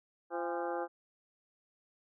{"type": "harmonic tone with a mistuned harmonic", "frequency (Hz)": 172.7, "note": "F3", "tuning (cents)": -19, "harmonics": [2, 3, 4, 5, 6, 7, 8, 9], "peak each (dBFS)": [-39, -38, -44, -39, -49, -46, -48, -49], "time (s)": [0.3, 0.88], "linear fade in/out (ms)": 50, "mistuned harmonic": 5, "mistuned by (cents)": -86, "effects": []}